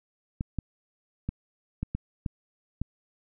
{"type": "clicks", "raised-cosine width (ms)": 5, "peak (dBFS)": -17, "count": 7, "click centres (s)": [0.409, 0.587, 1.29, 1.83, 1.95, 2.262, 2.816], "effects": []}